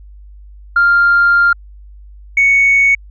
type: tone pair in turn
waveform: sine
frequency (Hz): 1396.9 / 2222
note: F6 / C#7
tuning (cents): 0 / +4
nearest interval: minor sixth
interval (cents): 804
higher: second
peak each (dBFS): -6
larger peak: neither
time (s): 0.76-1.53 / 2.37-2.95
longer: first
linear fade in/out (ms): 5
effects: tanh soft clip ceiling -3 dBFS + added 50 Hz sine -34 dBFS peak until 3.1 s